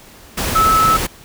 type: tone in noise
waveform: sine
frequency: 1304 Hz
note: E6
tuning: 19 cents flat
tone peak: -10 dBFS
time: 0.55-0.97 s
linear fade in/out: 10 ms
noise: pink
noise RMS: -20 dBFS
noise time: 0.37-1.07 s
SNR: +7 dB
effects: pink hiss -42 dBFS RMS until 1.24 s